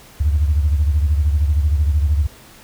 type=beating tone pair; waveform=sine; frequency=72.7 / 85.7 Hz; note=D2 / F2; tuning=-17 / -32 cents; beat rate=13 Hz; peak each=-13 / -20 dBFS; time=0.2-2.27 s; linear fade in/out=10 ms; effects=tanh soft clip ceiling -7 dBFS + pink hiss -44 dBFS RMS until 2.63 s